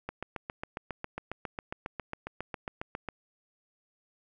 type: click train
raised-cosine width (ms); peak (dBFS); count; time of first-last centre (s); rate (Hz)
0.5; -20; 23; 0.09-3.087; 7.34
effects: none